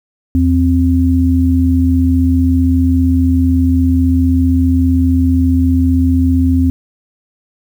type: tone pair together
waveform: sine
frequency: 82.14 / 261.6 Hz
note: E2 / C4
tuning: -6 / 0 cents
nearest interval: octave + minor sixth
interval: 2006 cents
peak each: -11 dBFS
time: 0.35-6.7 s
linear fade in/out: 0 ms
effects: 7-bit